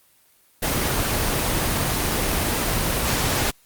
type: noise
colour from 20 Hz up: pink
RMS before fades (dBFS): -22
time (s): 0.62-3.51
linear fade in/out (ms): 10
effects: white hiss -58 dBFS RMS until 3.65 s + Opus 24 kbps